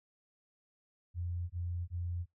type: tone bursts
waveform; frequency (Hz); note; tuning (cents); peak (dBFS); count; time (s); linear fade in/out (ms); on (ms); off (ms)
sine; 87.31; F2; 0; -34; 3; 1.14-2.26; 50; 360; 20
effects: noise-tail reverb RT60 0.2 s tail -26 dB re dry